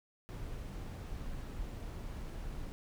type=noise; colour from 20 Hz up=brown; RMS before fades=-42 dBFS; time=0.29-2.72 s; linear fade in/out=0 ms; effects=none